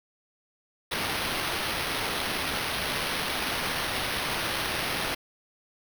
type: noise with sample-and-hold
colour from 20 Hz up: white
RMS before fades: -30 dBFS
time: 0.91-5.15 s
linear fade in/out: 10 ms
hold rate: 7350 Hz
effects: none